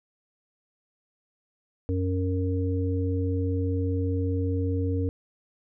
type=harmonic tone; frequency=92.5 Hz; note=F#2; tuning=in tune; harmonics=1 / 3 / 5; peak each=-25 / -30 / -32 dBFS; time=1.89-5.09 s; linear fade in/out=0 ms; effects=none